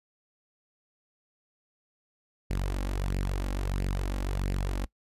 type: tone with flanger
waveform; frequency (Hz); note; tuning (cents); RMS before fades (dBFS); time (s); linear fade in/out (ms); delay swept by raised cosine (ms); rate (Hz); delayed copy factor
sawtooth; 47.23; F#1; +36; -30; 2.5-4.86; 10; 0.4 to 3.7; 1.5; +0.6
effects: noise-tail reverb RT60 0.1 s tail -22 dB re dry + resampled to 32000 Hz